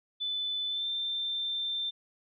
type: tone with pitch glide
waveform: sine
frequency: 3505 to 3570 Hz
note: A7 to A7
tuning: -7 to +24 cents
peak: -30 dBFS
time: 0.2-1.91 s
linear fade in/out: 20 ms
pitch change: +31 cents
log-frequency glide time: 0.68-0.88 s
effects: none